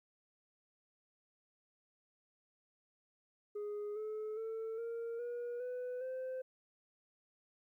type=tone with pitch steps; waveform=sine; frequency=415.3 / 430.7 / 446.7 / 463.2 / 480.4 / 498.2 / 516.6 Hz; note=G#4 / A4 / A4 / A#4 / B4 / B4 / C5; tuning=0 / -37 / +26 / -11 / -48 / +15 / -22 cents; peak=-36 dBFS; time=3.55-6.42 s; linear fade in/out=10 ms; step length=410 ms; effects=tanh soft clip ceiling -38 dBFS + 13-bit